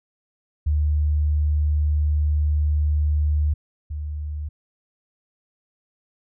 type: tone pair in turn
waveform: sine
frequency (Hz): 75 / 75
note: D2 / D2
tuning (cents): +37 / +37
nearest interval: unison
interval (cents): 0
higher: neither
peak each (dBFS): -17 / -26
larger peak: first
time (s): 0.66-3.54 / 3.9-4.49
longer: first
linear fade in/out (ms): 10
effects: none